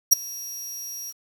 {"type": "tone with ADSR envelope", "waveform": "sawtooth", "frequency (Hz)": 5680, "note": "F8", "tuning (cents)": 28, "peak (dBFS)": -6, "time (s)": [0.11, 1.13], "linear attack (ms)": 18, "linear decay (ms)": 11, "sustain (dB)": -24, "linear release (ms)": 34, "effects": ["8-bit"]}